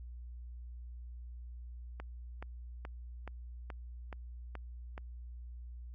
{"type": "click train", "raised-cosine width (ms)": 0.5, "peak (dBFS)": -29, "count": 8, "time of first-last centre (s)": [2, 4.979], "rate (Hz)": 2.35, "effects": ["added 60 Hz sine -44 dBFS peak until 5.94 s"]}